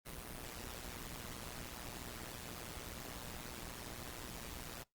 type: noise with amplitude modulation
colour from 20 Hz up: pink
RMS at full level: -44 dBFS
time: 0.05-4.84 s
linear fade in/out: 20 ms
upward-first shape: sine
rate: 121 Hz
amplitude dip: 85%
effects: noise-tail reverb RT60 0.2 s tail -24 dB re dry + Opus 32 kbps